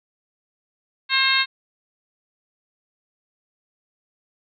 harmonic tone, 533 Hz, C5, 32 cents sharp, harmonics 2 / 3 / 4 / 5 / 6 / 7 / 8, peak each -26 / -23 / -23 / -24 / -29 / -23 / -24 dBFS, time 1.09-1.46 s, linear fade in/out 50 ms, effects none

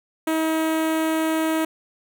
sawtooth tone with notch filter, 319.1 Hz, D#4, 44 cents sharp, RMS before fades -22 dBFS, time 0.27-1.65 s, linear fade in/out 5 ms, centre 5000 Hz, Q 1.1, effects none

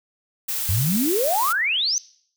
blue noise, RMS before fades -26 dBFS, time 0.48-1.53 s, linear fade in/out 10 ms
sine exponential sweep, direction up, 87.31 to 6310 Hz, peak -19 dBFS, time 0.69-1.98 s, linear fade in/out 0 ms
effects noise-tail reverb RT60 0.6 s tail -21 dB re dry

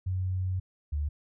sine tone pair in turn, 92.8 / 73.66 Hz, F#2 / D2, +6 / +6 cents, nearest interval major third, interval 400 cents, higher first, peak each -27 dBFS, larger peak neither, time 0.06-0.6 / 0.92-1.09 s, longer first, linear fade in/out 10 ms, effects none

